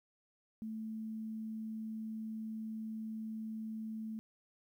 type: tone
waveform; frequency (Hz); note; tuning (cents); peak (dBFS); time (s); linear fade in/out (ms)
sine; 220; A3; 0; -39; 0.62-4.19; 0
effects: 12-bit